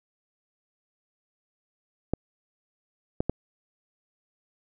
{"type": "clicks", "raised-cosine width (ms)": 2, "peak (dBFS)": -11, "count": 3, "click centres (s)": [2.136, 3.205, 3.296], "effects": []}